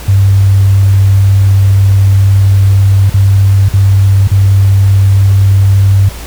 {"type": "tone with dropouts", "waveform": "sine", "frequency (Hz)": 98, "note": "G2", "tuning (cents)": 0, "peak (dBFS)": -3, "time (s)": [0.08, 6.09], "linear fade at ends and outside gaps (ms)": 5, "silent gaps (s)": [[3.097, 3.14], [3.687, 3.736], [4.276, 4.314]], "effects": ["added 60 Hz sine -24 dBFS peak until 6.26 s", "pink hiss -28 dBFS RMS until 6.26 s"]}